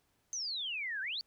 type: exponential two-way sweep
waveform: sine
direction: down then up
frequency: 6380 to 1511 to 4718 Hz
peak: -35 dBFS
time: 0.33-1.21 s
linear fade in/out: 0 ms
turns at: 1.01 s
effects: pink hiss -75 dBFS RMS until 1.26 s